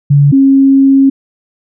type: tone pair in turn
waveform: sine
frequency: 142.8 / 271.6 Hz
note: D3 / C#4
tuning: -48 / -35 cents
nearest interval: major seventh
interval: 1113 cents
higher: second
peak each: -3 dBFS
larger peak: neither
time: 0.1-0.32 / 0.32-1.1 s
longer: second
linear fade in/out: 10 ms
effects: none